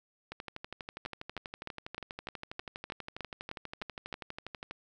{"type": "two click trains", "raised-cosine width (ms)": 0.3, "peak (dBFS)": [-24, -22], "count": [55, 11], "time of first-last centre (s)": [[0.32, 4.71], [1.06, 4.127]], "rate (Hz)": [12.3, 3.26], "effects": []}